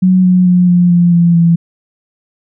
sine tone with pitch steps, 185 / 182.14 / 179.32 / 176.54 / 173.81 / 171.12 / 168.47 Hz, F#3 / F#3 / F3 / F3 / F3 / F3 / E3, 0 / -27 / +46 / +19 / -8 / -35 / +38 cents, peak -5 dBFS, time 0.02-1.56 s, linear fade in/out 10 ms, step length 220 ms, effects none

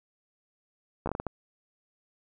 slowing click train, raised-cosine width 1 ms, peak -17 dBFS, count 7, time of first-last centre 1.06-1.267 s, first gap 13 ms, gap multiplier 1.39, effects none

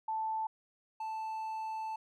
sine / triangle tone pair in turn, 880 / 880 Hz, A5 / A5, 0 / 0 cents, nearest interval unison, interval 0 cents, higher neither, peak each -32 / -34 dBFS, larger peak first, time 0.08-0.47 / 1-1.96 s, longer second, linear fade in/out 5 ms, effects none

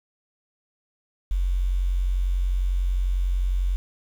sine tone with quantisation, 45.55 Hz, F#1, 26 cents flat, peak -20 dBFS, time 1.31-3.76 s, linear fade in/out 0 ms, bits 8, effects none

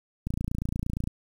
click train, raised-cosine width 5 ms, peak -17 dBFS, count 24, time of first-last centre 0.27-1.074 s, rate 28.6 Hz, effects 8-bit

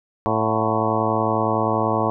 harmonic tone with a mistuned harmonic, 110.6 Hz, A2, 9 cents sharp, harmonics 1 / 2 / 3 / 4 / 5 / 6 / 7 / 8 / 9 / 10, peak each -27 / -27 / -27 / -27 / -27 / -27 / -27 / -27 / -27 / -27 dBFS, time 0.26-2.1 s, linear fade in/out 0 ms, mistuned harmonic 7, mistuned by -71 cents, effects none

